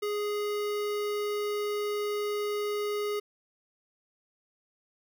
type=tone with notch filter; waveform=square; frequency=415.1 Hz; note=G#4; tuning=1 cent flat; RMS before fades=-31 dBFS; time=0.02-3.2 s; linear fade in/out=10 ms; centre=7700 Hz; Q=1.9; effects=none